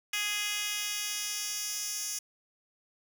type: tone with high-pass filter sweep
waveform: 10% pulse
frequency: 415.3 Hz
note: G#4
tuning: in tune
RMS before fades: -34 dBFS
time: 0.13-2.19 s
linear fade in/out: 5 ms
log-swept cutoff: 2700 to 5900 Hz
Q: 1.5
effects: 9-bit